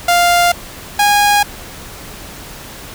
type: tone pair in turn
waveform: sawtooth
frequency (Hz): 698.5 / 821.1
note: F5 / G#5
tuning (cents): 0 / -20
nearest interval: minor third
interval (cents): 280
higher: second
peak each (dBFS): -5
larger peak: neither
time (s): 0.08-0.52 / 0.99-1.43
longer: neither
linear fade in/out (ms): 5
effects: pink hiss -32 dBFS RMS until 2.94 s